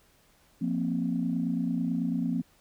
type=chord; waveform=sine; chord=F suspended fourth; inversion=none; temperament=just; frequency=174.61 / 232.8 / 261.9 Hz; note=F3 / Bb3 / C4; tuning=0 / -2 / +2 cents; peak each=-30 dBFS; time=0.61-2.42 s; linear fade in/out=10 ms; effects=tanh soft clip ceiling -17 dBFS + pink hiss -63 dBFS RMS until 2.6 s